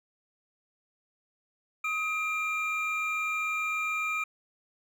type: tone pair together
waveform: triangle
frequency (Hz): 1262.9 / 2384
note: D#6 / D7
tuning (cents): +25 / +25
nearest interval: major seventh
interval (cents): 1100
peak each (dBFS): -31 / -28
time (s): 1.84-4.24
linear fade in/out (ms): 5
effects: none